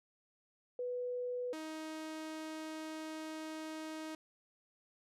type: tone pair in turn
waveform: sine / sawtooth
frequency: 493.9 / 314.4 Hz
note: B4 / D#4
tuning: 0 / +18 cents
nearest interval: minor sixth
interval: 782 cents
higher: first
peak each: -36 / -38 dBFS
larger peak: first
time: 0.79-1.53 / 1.53-4.15 s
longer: second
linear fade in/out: 2 ms
effects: low-pass 10000 Hz 12 dB/octave